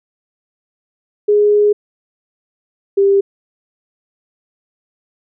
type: tone pair in turn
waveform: sine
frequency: 415.3 / 396 Hz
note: G#4 / G4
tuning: 0 / +18 cents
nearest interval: minor second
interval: 82 cents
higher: first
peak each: -8 dBFS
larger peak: neither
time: 1.28-1.73 / 2.97-3.21 s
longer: first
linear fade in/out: 10 ms
effects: none